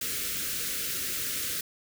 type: band-stop noise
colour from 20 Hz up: white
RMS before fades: -32 dBFS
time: 0.01-1.61 s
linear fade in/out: 5 ms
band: 540 to 1300 Hz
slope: 48 dB/octave
effects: none